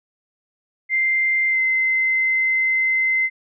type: tone with pitch glide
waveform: sine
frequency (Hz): 2090 to 2065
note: C7 to C7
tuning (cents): -2 to -23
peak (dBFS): -16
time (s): 0.89-3.3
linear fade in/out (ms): 50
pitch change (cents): -21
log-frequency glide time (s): 1.49-1.59
effects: none